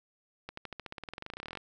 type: accelerating click train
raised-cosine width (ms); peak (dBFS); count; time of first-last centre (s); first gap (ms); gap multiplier
0.3; -24; 25; 0.49-1.573; 84; 0.94
effects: none